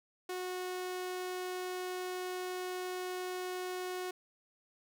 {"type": "tone", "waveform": "sawtooth", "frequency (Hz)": 365.7, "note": "F#4", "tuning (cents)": -20, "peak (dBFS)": -33, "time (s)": [0.29, 4.11], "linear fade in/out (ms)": 5, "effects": []}